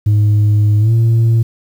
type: tone with pitch glide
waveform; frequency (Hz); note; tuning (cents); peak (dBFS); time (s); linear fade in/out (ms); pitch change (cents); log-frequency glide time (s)
sine; 104.8 to 114.29; G#2 to A#2; +16 to -34; -5; 0.06-1.43; 10; +150; 0.79-0.92
effects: tanh soft clip ceiling -7 dBFS + 7-bit